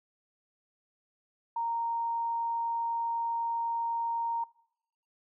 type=tone; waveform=sine; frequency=928 Hz; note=A#5; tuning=8 cents flat; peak=-29 dBFS; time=1.56-4.44 s; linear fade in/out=5 ms; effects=noise-tail reverb RT60 0.8 s tail -22 dB re dry